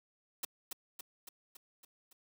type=noise with echo; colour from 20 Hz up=white; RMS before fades=-37 dBFS; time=0.43-0.45 s; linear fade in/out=5 ms; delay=280 ms; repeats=6; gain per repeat=-4 dB; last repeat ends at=2.13 s; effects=high-pass 200 Hz 12 dB/octave